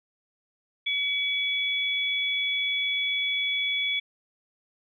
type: tone pair together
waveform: sine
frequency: 2274 / 3407 Hz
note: C#7 / G#7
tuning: +44 / +44 cents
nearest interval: perfect fifth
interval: 700 cents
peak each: -27 dBFS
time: 0.86-4 s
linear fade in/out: 10 ms
effects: none